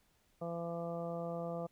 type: harmonic tone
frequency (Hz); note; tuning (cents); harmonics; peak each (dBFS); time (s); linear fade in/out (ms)
169.3; E3; +46; 1 / 2 / 3 / 4 / 5 / 6 / 7; -42 / -49 / -41 / -43 / -53 / -58 / -51; 0.41-1.67; 10
effects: pink hiss -73 dBFS RMS until 1.71 s